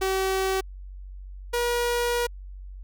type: tone pair in turn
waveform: sawtooth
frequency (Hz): 381.8 / 479.7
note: G4 / A#4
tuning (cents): -46 / +50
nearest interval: major third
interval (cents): 396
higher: second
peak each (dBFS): -19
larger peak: neither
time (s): 0.01-0.61 / 1.53-2.27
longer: second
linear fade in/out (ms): 10
effects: added 47 Hz sine -37 dBFS peak until 2.83 s